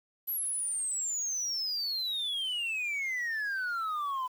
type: exponential sweep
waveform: sine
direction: down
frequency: 12000 to 1000 Hz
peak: -28 dBFS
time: 0.27-4.28 s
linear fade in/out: 20 ms
effects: tanh soft clip ceiling -29 dBFS + 9-bit